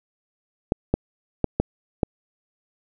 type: clicks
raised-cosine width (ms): 2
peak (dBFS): -5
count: 5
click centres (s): 0.721 / 0.94 / 1.443 / 1.6 / 2.032
effects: none